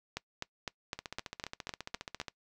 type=two click trains; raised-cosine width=0.2 ms; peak=-22 / -18 dBFS; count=20 / 9; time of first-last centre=0.99-2.283 / 0.17-2.2 s; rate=14.7 / 3.94 Hz; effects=noise-tail reverb RT60 0.1 s tail -22 dB re dry